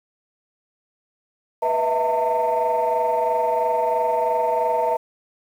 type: tone cluster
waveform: sine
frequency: 489.6 / 641 / 664 / 905 Hz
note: B4 / E5 / E5 / A5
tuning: -15 / -49 / +12 / +48 cents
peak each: -23 / -23 / -26 / -20 dBFS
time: 1.62-4.97 s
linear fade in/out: 10 ms
effects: tanh soft clip ceiling -12 dBFS + 8-bit